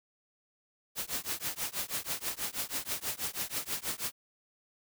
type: noise with tremolo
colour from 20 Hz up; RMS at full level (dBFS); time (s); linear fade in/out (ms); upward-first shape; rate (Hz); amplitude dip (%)
white; -32; 0.95-4.12; 50; triangle; 6.2; 100
effects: none